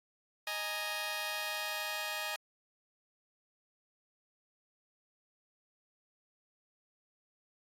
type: chord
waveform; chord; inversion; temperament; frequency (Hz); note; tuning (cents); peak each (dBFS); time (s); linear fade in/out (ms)
10% pulse; D# suspended fourth; none; just; 622.3 / 829.7 / 933.4; D#5 / G#5 / A#5; 0 / -2 / +2; -32 / -32 / -35; 0.47-2.36; 2
effects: AAC 48 kbps